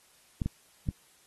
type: clicks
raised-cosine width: 5 ms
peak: -17 dBFS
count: 3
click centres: 0.418 / 0.46 / 0.888 s
effects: white hiss -62 dBFS RMS until 1.26 s + AAC 32 kbps